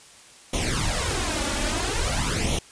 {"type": "noise with flanger", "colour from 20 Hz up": "pink", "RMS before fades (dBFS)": -25, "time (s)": [0.53, 2.59], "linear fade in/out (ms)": 5, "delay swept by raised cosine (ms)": [0.31, 3.51], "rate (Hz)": 0.5, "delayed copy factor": 0.75, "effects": ["white hiss -49 dBFS RMS until 2.71 s", "resampled to 22050 Hz"]}